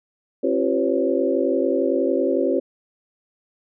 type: tone cluster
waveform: sine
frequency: 269.2 / 339.8 / 386.7 / 505 / 556 Hz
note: C4 / F4 / G4 / B4 / C#5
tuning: +49 / -47 / -24 / +39 / +5 cents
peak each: -24 dBFS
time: 0.43-2.6 s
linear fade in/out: 10 ms
effects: none